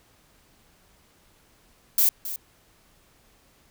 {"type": "noise with echo", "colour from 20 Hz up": "violet", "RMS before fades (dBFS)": -19, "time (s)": [1.98, 2.09], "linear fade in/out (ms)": 2, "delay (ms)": 270, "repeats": 1, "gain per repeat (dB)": -13, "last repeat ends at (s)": 2.36, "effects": ["pink hiss -60 dBFS RMS until 3.7 s"]}